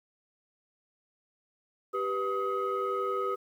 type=tone cluster; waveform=sine; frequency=391 / 492.1 / 1263 Hz; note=G4 / B4 / D#6; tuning=-4 / -6 / +26 cents; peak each=-31 / -33 / -30 dBFS; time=1.93-3.36 s; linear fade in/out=20 ms; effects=tanh soft clip ceiling -23 dBFS + 10-bit